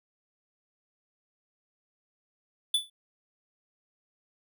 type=tone with exponential decay; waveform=square; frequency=3475 Hz; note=A7; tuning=22 cents flat; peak=-20 dBFS; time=2.74-2.9 s; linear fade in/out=5 ms; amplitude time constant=33 ms; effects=none